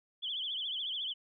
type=tone with vibrato; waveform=sine; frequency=3231 Hz; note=G#7; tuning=48 cents flat; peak=-34 dBFS; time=0.22-1.14 s; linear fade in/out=20 ms; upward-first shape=triangle; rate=14 Hz; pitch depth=160 cents each way; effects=none